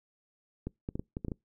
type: clicks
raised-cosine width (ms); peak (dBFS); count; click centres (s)
3; -22; 8; 0.67 / 0.889 / 0.955 / 0.995 / 1.169 / 1.248 / 1.283 / 1.318
effects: noise-tail reverb RT60 0.2 s tail -26 dB re dry